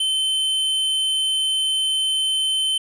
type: tone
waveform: square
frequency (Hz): 3076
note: G7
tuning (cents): -33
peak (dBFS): -19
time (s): 0-2.78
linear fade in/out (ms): 5
effects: resampled to 22050 Hz + 9-bit